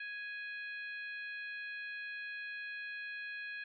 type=harmonic tone; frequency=831 Hz; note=G#5; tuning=1 cent sharp; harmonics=2 / 3 / 4 / 5; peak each=-42 / -46 / -57 / -57 dBFS; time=0-3.64 s; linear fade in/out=5 ms; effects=none